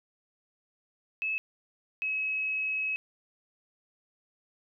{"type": "tone pair in turn", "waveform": "sine", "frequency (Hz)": [2595, 2565], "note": ["E7", "E7"], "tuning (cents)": [-28, -48], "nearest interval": "unison", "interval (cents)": 20, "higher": "first", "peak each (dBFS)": -28, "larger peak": "neither", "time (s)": [[1.22, 1.38], [2.02, 2.96]], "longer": "second", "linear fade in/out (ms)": 0, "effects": []}